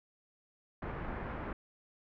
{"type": "low-pass noise", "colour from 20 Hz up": "pink", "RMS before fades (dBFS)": -40, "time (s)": [0.82, 1.53], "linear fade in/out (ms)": 5, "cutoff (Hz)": 1900, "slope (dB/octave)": 24, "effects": []}